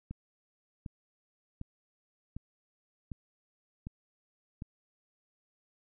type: click train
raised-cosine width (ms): 5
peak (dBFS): -27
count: 7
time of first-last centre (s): 0.11-4.621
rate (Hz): 1.33
effects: none